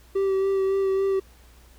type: tone with vibrato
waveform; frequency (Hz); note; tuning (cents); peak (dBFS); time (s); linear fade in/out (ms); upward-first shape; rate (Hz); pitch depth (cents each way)
triangle; 387.5; G4; -20; -18; 0.15-1.2; 10; sine; 3.6; 17
effects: added 60 Hz sine -51 dBFS peak until 1.78 s + pink hiss -56 dBFS RMS until 1.78 s